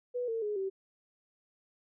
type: tone with pitch steps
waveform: sine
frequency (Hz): 491.6 / 453.4 / 418.2 / 385.7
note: B4 / A#4 / G#4 / G4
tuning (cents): -8 / -48 / +12 / -28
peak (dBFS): -31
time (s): 0.14-0.7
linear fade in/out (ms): 20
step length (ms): 140
effects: none